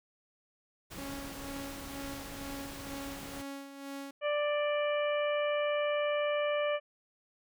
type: noise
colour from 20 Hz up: pink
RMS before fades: -45 dBFS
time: 0.9-3.43 s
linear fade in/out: 20 ms
type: tone with tremolo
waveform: sawtooth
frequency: 277.2 Hz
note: C#4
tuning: in tune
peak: -35 dBFS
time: 0.98-4.11 s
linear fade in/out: 5 ms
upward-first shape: sine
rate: 2.1 Hz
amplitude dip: 60%
type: harmonic tone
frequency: 589 Hz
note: D5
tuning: 5 cents sharp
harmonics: 1 / 2 / 3 / 4 / 5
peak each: -29 / -38 / -41 / -40 / -43 dBFS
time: 4.21-6.8 s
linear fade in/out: 50 ms
effects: none